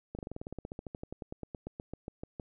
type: slowing click train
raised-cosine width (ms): 2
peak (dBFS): -26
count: 27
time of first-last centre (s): 0.15-2.398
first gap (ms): 38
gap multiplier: 1.06
effects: none